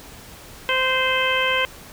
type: harmonic tone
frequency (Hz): 519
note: C5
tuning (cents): -14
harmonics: 1 / 2 / 3 / 4 / 5 / 6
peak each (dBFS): -25 / -25 / -25 / -25 / -25 / -25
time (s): 0.69-1.65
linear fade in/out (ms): 0
effects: pink hiss -42 dBFS RMS until 1.92 s